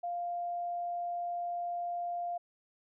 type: tone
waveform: sine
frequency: 698.5 Hz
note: F5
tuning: in tune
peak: -33 dBFS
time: 0.03-2.38 s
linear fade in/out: 10 ms
effects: none